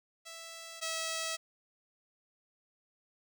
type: tone pair in turn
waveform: 5% pulse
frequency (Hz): 659.3 / 649.5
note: E5 / E5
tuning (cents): 0 / -26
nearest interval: unison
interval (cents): 26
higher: first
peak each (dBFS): -34 / -23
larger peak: second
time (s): 0.25-0.81 / 0.81-1.37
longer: neither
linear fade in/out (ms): 20
effects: none